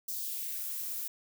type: noise with high-pass filter sweep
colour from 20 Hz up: violet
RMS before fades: -37 dBFS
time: 0.08-1.08 s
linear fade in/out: 5 ms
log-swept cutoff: 5300 to 450 Hz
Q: 1.7
effects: none